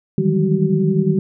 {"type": "tone cluster", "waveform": "sine", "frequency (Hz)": [153.9, 162.6, 189.6, 200.6, 379.6], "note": ["D#3", "E3", "F#3", "G3", "F#4"], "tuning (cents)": [-19, -23, 43, 40, 44], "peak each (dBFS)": -20, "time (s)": [0.18, 1.19], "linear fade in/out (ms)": 2, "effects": []}